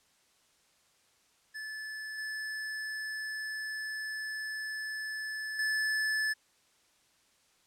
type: tone with level steps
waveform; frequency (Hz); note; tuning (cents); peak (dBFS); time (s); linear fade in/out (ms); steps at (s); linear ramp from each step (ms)
square; 1737; A6; -23; -39 / -36 / -29; 1.54-6.34; 20; 2.18 / 5.59; 2
effects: white hiss -68 dBFS RMS until 7.66 s + low-pass 9000 Hz 12 dB/octave